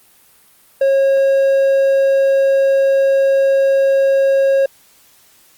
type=tone; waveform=triangle; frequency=544 Hz; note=C#5; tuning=33 cents flat; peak=-8 dBFS; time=0.81-4.66 s; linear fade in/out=5 ms; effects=white hiss -50 dBFS RMS until 5.57 s + Opus 32 kbps